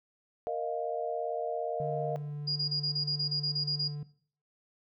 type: chord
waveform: sine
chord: Bb suspended fourth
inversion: none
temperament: just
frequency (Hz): 466.2 / 621.6 / 699.2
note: Bb4 / Eb5 / F5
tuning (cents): 0 / -2 / +2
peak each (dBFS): -35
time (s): 0.47-2.16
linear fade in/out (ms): 0
type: tone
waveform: triangle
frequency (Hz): 146.83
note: D3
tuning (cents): 0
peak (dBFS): -33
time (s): 1.8-4.03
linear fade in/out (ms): 2
type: tone bursts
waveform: sine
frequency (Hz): 4859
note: D#8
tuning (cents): -42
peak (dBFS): -29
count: 12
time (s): 2.47-3.881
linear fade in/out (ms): 10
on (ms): 91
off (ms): 29
effects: noise-tail reverb RT60 0.5 s tail -18 dB re dry